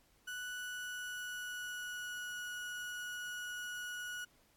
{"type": "tone with pitch glide", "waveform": "35% pulse", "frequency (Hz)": [1480, 1460.5], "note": ["F#6", "F#6"], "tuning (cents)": [0, -23], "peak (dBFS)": -39, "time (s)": [0.27, 4.25], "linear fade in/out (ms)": 10, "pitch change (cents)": -23, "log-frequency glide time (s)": [0.49, 2.43], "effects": ["pink hiss -70 dBFS RMS until 4.56 s", "AAC 64 kbps"]}